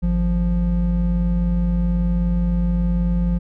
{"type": "tone pair together", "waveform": "triangle", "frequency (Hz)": [51.91, 174.61], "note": ["G#1", "F3"], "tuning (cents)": [0, 0], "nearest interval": "octave + major sixth", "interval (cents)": 2100, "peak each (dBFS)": -17, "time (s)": [0.02, 3.39], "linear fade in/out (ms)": 20, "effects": []}